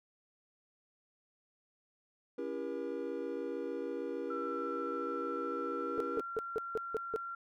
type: chord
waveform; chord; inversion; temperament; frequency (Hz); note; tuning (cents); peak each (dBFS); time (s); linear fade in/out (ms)
triangle; C# diminished seventh; none; just; 277.2 / 332.6 / 399.1 / 479; C#4 / E4 / G4 / Bb4; 0 / +16 / +31 / +47; -41 / -41 / -40 / -38; 2.38-6.21; 5
type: tone with pitch glide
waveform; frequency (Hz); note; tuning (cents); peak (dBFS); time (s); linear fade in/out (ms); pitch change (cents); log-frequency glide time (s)
sine; 1343 to 1372.8; E6 to F6; +32 to -30; -39; 4.3-7.35; 5; +38; 5.8-6.22
type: tone bursts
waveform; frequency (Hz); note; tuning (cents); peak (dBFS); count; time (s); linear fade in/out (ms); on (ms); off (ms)
sine; 442.1; A4; +8; -30; 7; 5.98-7.161; 0; 23; 170
effects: none